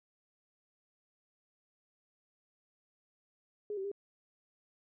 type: tone with pitch steps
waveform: sine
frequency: 416.2 / 385.6 / 401.5 Hz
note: G#4 / G4 / G4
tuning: +4 / -28 / +41 cents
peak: -35 dBFS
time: 3.7-3.916 s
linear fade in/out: 2 ms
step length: 72 ms
effects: none